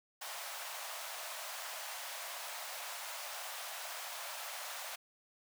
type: high-pass noise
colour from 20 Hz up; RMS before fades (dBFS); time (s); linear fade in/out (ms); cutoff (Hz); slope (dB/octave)
pink; -44; 0.21-4.96; 10; 600; 48
effects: none